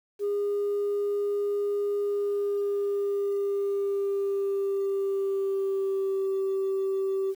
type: tone with pitch glide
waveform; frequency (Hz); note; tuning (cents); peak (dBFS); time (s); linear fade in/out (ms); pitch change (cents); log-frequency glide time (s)
sine; 407.5 to 386.9; G#4 to G4; -33 to -23; -23; 0.19-7.35; 50; -90; 2-6.28
effects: tanh soft clip ceiling -22 dBFS + 9-bit